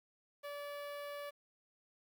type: tone with notch filter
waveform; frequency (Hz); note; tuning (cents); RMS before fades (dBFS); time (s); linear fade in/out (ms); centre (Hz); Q
sawtooth; 577; D5; -31; -45; 0.43-1.31; 20; 6900; 0.78
effects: 11-bit